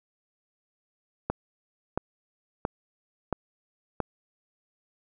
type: click train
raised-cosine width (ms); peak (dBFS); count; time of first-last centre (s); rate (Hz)
1; -12; 5; 1.3-4.003; 1.48
effects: none